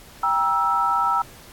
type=chord; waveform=sine; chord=E diminished; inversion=first; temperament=just; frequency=791.1 / 949.3 / 1318.5 Hz; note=G5 / Bb5 / E6; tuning=+16 / +31 / 0 cents; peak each=-25 / -23 / -20 dBFS; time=0.23-1.22 s; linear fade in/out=5 ms; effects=pink hiss -46 dBFS RMS until 1.52 s + AAC 64 kbps